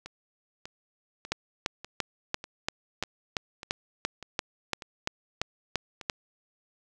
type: two click trains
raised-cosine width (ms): 0.2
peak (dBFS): -10 / -23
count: 15 / 11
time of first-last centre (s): 1.32-6.098 / 0.06-6.012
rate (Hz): 2.93 / 1.68
effects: none